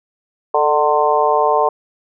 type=harmonic tone with a mistuned harmonic; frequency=150 Hz; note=D3; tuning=37 cents sharp; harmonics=3 / 4 / 5 / 6 / 7; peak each=-18 / -18 / -18 / -18 / -18 dBFS; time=0.54-1.69 s; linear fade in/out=5 ms; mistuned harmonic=3; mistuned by=-34 cents; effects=none